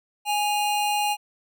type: tone pair together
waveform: square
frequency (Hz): 830.6 / 2803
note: G#5 / F7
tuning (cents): 0 / +6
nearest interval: octave + major sixth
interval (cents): 2106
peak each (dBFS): -23 / -30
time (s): 0.25-1.17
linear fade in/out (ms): 50
effects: none